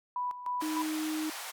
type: tone with tremolo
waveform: sine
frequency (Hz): 987.8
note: B5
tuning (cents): 0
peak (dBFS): -30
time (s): 0.16-0.82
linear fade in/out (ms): 2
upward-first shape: square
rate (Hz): 3.3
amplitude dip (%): 70
type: band-pass noise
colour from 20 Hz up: pink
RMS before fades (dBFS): -41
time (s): 0.6-1.52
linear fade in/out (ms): 20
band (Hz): 700 to 16000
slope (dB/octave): 24
type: tone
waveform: sine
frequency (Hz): 311.1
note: D#4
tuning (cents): 0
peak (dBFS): -31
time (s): 0.62-1.3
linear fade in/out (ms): 5
effects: none